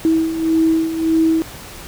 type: beating tone pair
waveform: sine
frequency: 321.9 / 323.6 Hz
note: E4 / E4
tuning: -41 / -32 cents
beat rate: 1.7 Hz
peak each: -20 / -14 dBFS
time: 0.05-1.42 s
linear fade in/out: 0 ms
effects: pink hiss -35 dBFS RMS until 1.87 s